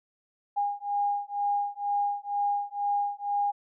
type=beating tone pair; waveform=sine; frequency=813 / 815.1 Hz; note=G#5 / G#5; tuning=-37 / -33 cents; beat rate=2.1 Hz; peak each=-29 dBFS; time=0.56-3.52 s; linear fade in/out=20 ms; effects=none